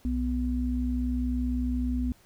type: tone pair together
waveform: sine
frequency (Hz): 62.7 / 248.9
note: B1 / B3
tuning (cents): +27 / +14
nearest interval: 2 octaves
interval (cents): 2387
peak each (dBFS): -28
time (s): 0.05-2.12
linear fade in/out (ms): 0
effects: pink hiss -60 dBFS RMS until 2.25 s